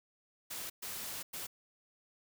white noise bursts at uneven times, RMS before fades -42 dBFS, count 3, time 0.5-0.7 / 0.82-1.23 / 1.33-1.47 s, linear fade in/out 10 ms, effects none

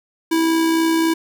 square tone with amplitude modulation, 326.9 Hz, E4, 14 cents flat, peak -14 dBFS, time 0.31-1.14 s, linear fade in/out 10 ms, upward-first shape sine, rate 63.5 Hz, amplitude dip 30%, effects none

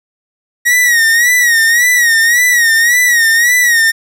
45% pulse tone with vibrato, 1893 Hz, A#6, 26 cents sharp, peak -7 dBFS, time 0.65-3.92 s, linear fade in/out 20 ms, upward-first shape sine, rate 1.8 Hz, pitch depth 86 cents each way, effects none

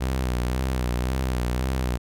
sawtooth tone with vibrato, 63 Hz, B1, 35 cents sharp, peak -19 dBFS, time 0-1.98 s, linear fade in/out 20 ms, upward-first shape sine, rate 1.9 Hz, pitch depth 69 cents each way, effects none

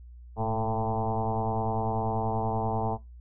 sine tone with frequency modulation, 442.9 Hz, A4, 11 cents sharp, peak -25 dBFS, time 0.36-2.98 s, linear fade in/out 50 ms, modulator 112 Hz, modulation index 4.2, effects noise-tail reverb RT60 0.2 s tail -18 dB re dry + added 60 Hz sine -44 dBFS peak until 3.2 s

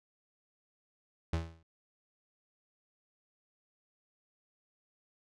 35% pulse tone with exponential decay, 82 Hz, E2, 9 cents flat, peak -26 dBFS, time 1.33-1.63 s, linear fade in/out 5 ms, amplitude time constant 64 ms, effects low-pass 6000 Hz 12 dB/octave

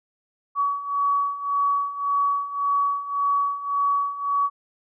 sine beating tone pair, 1131 / 1132.8 Hz, C#6 / C#6, +34 / +37 cents, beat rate 1.8 Hz, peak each -26 / -22 dBFS, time 0.55-4.5 s, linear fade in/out 50 ms, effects none

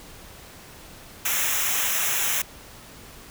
white noise with comb filter, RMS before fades -24 dBFS, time 1.25-2.42 s, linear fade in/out 5 ms, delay 0.22 ms, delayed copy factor -0.8, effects pink hiss -45 dBFS RMS until 3.3 s

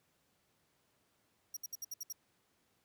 sawtooth tone bursts, 5690 Hz, F8, 31 cents sharp, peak -37 dBFS, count 7, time 1.54-2.126 s, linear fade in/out 5 ms, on 28 ms, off 65 ms, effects pink hiss -75 dBFS RMS until 2.84 s + high-pass 100 Hz 12 dB/octave

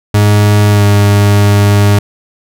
40% pulse tone with pitch glide, 103.83 to 102.05 Hz, G#2 to G#2, 0 to -30 cents, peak -4 dBFS, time 0.14-1.99 s, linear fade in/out 5 ms, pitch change -30 cents, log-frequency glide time 0.7-0.83 s, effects none

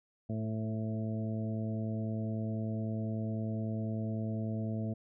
harmonic tone with a mistuned harmonic, 110 Hz, A2, in tune, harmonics 1 / 2 / 3 / 4 / 5 / 6, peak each -35 / -36 / -46 / -48 / -49 / -46 dBFS, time 0.29-4.94 s, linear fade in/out 10 ms, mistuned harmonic 4, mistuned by +15 cents, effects none

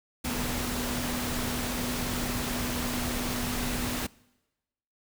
sine tone in noise, 244.9 Hz, B3, 14 cents flat, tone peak -34 dBFS, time 0.24-4.07 s, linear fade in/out 10 ms, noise pink, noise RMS -32 dBFS, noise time 0.24-4.07 s, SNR -5 dB, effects noise-tail reverb RT60 1.0 s tail -23 dB re dry

